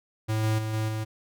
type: tone with level steps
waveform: square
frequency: 109.3 Hz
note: A2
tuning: 11 cents flat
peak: -25 / -23 / -29 / -26 / -29 dBFS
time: 0.28-1.05 s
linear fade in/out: 20 ms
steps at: 0.43 / 0.58 / 0.73 / 0.88 s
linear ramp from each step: 10 ms
effects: none